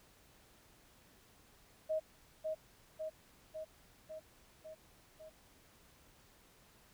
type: tone with echo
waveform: sine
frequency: 629 Hz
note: D#5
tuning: 19 cents sharp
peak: -32 dBFS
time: 1.89-2 s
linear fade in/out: 20 ms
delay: 550 ms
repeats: 6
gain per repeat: -3 dB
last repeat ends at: 5.3 s
effects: pink hiss -65 dBFS RMS until 6.93 s